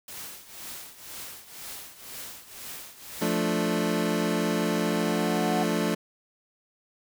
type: noise with tremolo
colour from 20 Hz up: white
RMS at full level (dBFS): -38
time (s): 0.08-3.39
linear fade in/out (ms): 2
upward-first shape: triangle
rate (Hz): 2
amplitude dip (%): 80
type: chord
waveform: 25% pulse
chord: D minor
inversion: first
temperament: equal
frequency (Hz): 174.61 / 220 / 293.7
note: F3 / A3 / D4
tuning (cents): 0 / 0 / 0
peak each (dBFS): -25 / -24 / -26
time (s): 3.21-5.95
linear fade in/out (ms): 10
type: tone with exponential growth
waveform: sine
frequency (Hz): 733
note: F#5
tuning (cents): -16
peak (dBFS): -26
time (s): 4.02-5.63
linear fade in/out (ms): 0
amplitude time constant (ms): 350
effects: none